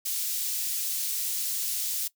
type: high-pass noise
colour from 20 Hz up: white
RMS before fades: -30 dBFS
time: 0.05-2.08 s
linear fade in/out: 10 ms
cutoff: 4200 Hz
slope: 12 dB/octave
effects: noise-tail reverb RT60 0.1 s tail -19 dB re dry